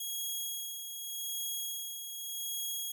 10% pulse tone with tremolo, 3306 Hz, G#7, 9 cents flat, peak -26 dBFS, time 0-2.92 s, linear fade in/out 5 ms, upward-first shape sine, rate 0.85 Hz, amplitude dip 50%, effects none

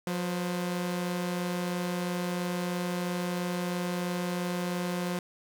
sawtooth tone pair together, 178.7 / 513.1 Hz, F3 / C5, +40 / -34 cents, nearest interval octave + tritone, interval 1826 cents, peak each -26 / -35 dBFS, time 0.07-5.19 s, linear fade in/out 2 ms, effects none

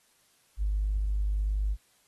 triangle tone with tanh clipping, 50.8 Hz, G#1, 38 cents flat, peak -25 dBFS, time 0.57-1.77 s, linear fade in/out 50 ms, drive 4 dB, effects white hiss -66 dBFS RMS until 2.07 s + AAC 32 kbps

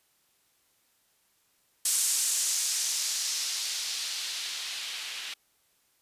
violet noise with low-pass filter sweep, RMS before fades -31 dBFS, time 1.85-5.34 s, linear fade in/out 5 ms, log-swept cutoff 8400 to 2900 Hz, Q 1.4, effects white hiss -69 dBFS RMS until 6.01 s + resampled to 32000 Hz

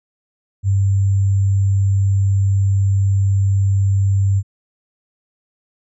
sine tone with sample-and-hold, 98 Hz, G2, in tune, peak -12 dBFS, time 0.63-4.43 s, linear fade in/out 50 ms, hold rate 7350 Hz, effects resampled to 22050 Hz

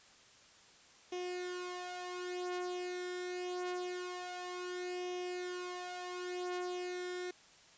sawtooth tone with flanger, 359.9 Hz, F#4, 48 cents flat, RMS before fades -41 dBFS, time 1.12-7.31 s, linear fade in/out 5 ms, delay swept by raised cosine 0.34 to 3.34 ms, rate 0.25 Hz, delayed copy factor +0.65, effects white hiss -61 dBFS RMS until 7.77 s + resampled to 16000 Hz

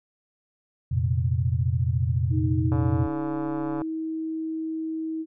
sine chord, F suspended fourth, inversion none, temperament equal, 87.31 / 116.54 / 130.81 Hz, F2 / Bb2 / C3, 0 / 0 / 0 cents, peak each -25 / -25 / -26 dBFS, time 0.91-3.07 s, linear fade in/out 10 ms
sine tone with pitch glide, 311.1 to 319.8 Hz, D#4 to D#4, 0 to +48 cents, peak -27 dBFS, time 2.3-5.26 s, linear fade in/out 50 ms, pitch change +48 cents, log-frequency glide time 2.48-3.1 s
click train, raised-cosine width 1 ms, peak -20 dBFS, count 158, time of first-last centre 2.72-3.818 s, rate 143 Hz
effects none

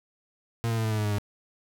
40% pulse tone with pitch steps, 115.7 / 113.71 / 111.76 / 109.84 / 107.95 / 106.1 / 104.27 / 102.48 Hz, A#2 / A#2 / A2 / A2 / A2 / G#2 / G#2 / G#2, -13 / -43 / +27 / -3 / -33 / +38 / +7 / -23 cents, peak -24 dBFS, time 0.64-1.184 s, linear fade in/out 0 ms, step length 68 ms, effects none

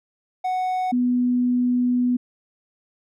triangle / sine tone pair in turn, 740 / 246.9 Hz, F#5 / B3, 0 / 0 cents, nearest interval octave + perfect fifth, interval 1900 cents, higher first, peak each -19 / -17 dBFS, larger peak second, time 0.44-0.92 / 0.92-2.17 s, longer second, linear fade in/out 10 ms, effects none

